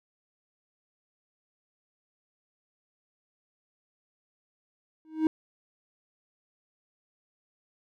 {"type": "tone with exponential growth", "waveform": "triangle", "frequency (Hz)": 315.2, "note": "D#4", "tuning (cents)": 23, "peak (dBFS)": -15, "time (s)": [5.05, 5.27], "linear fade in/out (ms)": 1, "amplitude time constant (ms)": 47, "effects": []}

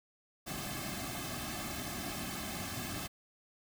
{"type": "noise with comb filter", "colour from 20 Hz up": "pink", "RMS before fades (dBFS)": -40, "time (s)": [0.46, 3.08], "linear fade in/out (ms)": 20, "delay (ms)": 2.1, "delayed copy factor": -0.95, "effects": []}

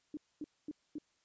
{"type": "tone bursts", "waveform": "sine", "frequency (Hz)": 301, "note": "D4", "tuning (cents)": 43, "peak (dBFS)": -38, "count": 4, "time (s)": [0.14, 0.984], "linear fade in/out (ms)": 2, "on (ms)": 31, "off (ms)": 240, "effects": ["white hiss -75 dBFS RMS until 1.24 s", "resampled to 16000 Hz"]}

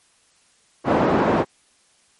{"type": "band-pass noise", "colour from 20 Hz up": "pink", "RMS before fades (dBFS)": -18, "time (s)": [0.84, 1.45], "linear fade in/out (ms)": 50, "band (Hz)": [200, 980], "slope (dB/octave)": 12, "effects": ["white hiss -59 dBFS RMS until 2.19 s", "MP3 48 kbps"]}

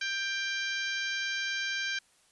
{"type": "harmonic tone", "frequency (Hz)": 789, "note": "G5", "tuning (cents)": 11, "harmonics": [2, 3, 4, 5, 6, 7, 8], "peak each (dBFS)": [-33, -37, -39, -41, -43, -44, -45], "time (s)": [0.01, 1.99], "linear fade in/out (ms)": 5, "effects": ["white hiss -65 dBFS RMS until 2.31 s", "resampled to 24000 Hz"]}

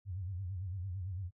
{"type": "tone with vibrato", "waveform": "sine", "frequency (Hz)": 93, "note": "F#2", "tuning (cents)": 9, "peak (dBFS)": -37, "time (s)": [0.05, 1.31], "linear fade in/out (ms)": 50, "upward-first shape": "sine", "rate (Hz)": 8.9, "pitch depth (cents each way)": 130, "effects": ["noise-tail reverb RT60 0.1 s tail -24 dB re dry"]}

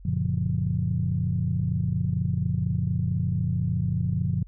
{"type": "chord", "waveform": "sine", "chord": "Gb major seventh", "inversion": "none", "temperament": "equal with one note detuned", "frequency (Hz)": [92.5, 116.54, 141.01, 174.61], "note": ["Gb2", "Bb2", "Db3", "F3"], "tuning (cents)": [0, 0, 30, 0], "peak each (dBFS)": -28, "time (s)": [0.05, 4.43], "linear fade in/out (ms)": 5, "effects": ["tanh soft clip ceiling -12 dBFS", "added 45 Hz sine -43 dBFS peak until 4.47 s"]}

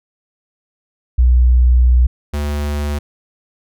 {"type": "tone pair in turn", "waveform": ["sine", "square"], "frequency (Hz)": [61.6, 73.26], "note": ["B1", "D2"], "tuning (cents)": [-4, -4], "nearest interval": "minor third", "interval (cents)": 300, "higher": "second", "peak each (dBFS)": [-7, -18], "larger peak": "first", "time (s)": [[1.18, 2.07], [2.33, 2.99]], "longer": "first", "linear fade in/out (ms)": 10, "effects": []}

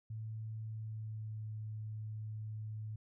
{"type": "tone with pitch glide", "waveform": "sine", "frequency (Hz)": [110, 108.17], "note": ["A2", "A2"], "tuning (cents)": [0, -29], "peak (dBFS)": -40, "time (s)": [0.1, 2.96], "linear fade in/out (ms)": 5, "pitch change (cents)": -29, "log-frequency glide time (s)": [0.64, 1.49], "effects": []}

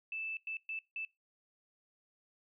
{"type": "tone bursts at uneven times", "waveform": "sine", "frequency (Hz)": 2637, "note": "E7", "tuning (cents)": 0, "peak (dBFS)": -37, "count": 4, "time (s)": [[0.12, 0.37], [0.47, 0.57], [0.69, 0.79], [0.96, 1.05]], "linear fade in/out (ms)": 2, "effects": ["noise-tail reverb RT60 0.2 s tail -22 dB re dry"]}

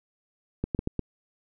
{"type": "clicks", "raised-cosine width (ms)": 3, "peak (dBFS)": -14, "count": 5, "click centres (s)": [0.64, 0.748, 0.791, 0.874, 0.993], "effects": []}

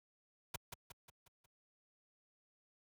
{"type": "noise with echo", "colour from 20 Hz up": "pink", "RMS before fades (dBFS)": -40, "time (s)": [0.54, 0.56], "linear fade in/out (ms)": 5, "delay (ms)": 180, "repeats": 5, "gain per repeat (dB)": -6, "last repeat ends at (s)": 1.46, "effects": ["high-pass 60 Hz 12 dB/octave"]}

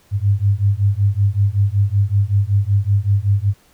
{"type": "beating tone pair", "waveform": "sine", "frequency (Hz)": [98, 103.3], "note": ["G2", "G#2"], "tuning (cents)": [0, -9], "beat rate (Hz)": 5.3, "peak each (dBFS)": -16, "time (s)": [0.11, 3.54], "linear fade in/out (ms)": 50, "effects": ["pink hiss -54 dBFS RMS until 3.73 s"]}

